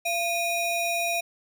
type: ring-modulated tone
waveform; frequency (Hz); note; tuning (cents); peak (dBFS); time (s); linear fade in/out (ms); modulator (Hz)
square; 1577; G6; +10; -22; 0.05-1.21; 10; 893
effects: none